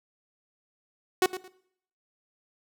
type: tone with echo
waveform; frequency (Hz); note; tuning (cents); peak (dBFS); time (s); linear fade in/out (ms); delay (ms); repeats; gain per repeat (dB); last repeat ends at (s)
sawtooth; 370; F#4; 0; -15; 1.22-1.26; 2; 110; 2; -13; 1.48
effects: noise-tail reverb RT60 0.7 s tail -21 dB re dry